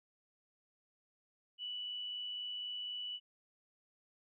sine tone with amplitude modulation, 2960 Hz, F#7, in tune, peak -38 dBFS, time 1.58-3.2 s, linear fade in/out 50 ms, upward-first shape sine, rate 104 Hz, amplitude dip 30%, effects none

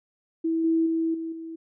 sine tone with level steps, 326.5 Hz, E4, 17 cents flat, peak -22 / -19 / -22 / -29 / -34 dBFS, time 0.44-1.56 s, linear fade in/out 10 ms, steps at 0.64 / 0.86 / 1.14 / 1.32 s, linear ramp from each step 5 ms, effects none

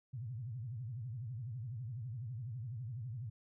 sine tone with vibrato, 118.7 Hz, A#2, 32 cents sharp, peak -40 dBFS, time 0.13-3.3 s, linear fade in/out 10 ms, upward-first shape sine, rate 12 Hz, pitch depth 220 cents each way, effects none

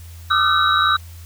sine tone cluster, 1190 / 1251 / 1353 / 1520 / 3844 Hz, D6 / D#6 / E6 / F#6 / B7, +22 / +9 / +45 / +46 / -48 cents, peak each -20 dBFS, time 0.3-0.97 s, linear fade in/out 10 ms, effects added 84 Hz sine -35 dBFS peak until 1.25 s + white hiss -47 dBFS RMS until 1.25 s

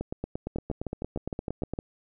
two click trains, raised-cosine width 2 ms, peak -18 / -18 dBFS, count 16 / 9, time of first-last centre 0.01-1.736 / 0.56-1.789 s, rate 8.69 / 6.51 Hz, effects none

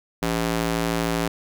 square tone with high-pass filter, 56.4 Hz, A1, 44 cents sharp, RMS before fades -24 dBFS, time 0.22-1.28 s, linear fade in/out 5 ms, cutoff 180 Hz, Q 0.68, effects none

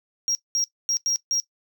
triangle tone bursts at uneven times, 5620 Hz, F8, 10 cents sharp, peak -20 dBFS, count 5, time 0.28-0.35 / 0.55-0.64 / 0.89-0.97 / 1.06-1.16 / 1.31-1.4 s, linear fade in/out 0 ms, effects noise-tail reverb RT60 0.1 s tail -17 dB re dry

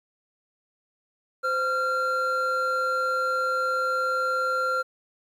triangle tone pair together, 517 / 1380.2 Hz, C5 / F6, -21 / -21 cents, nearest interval octave + perfect fourth, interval 1700 cents, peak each -27 / -22 dBFS, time 1.43-4.83 s, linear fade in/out 20 ms, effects 10-bit

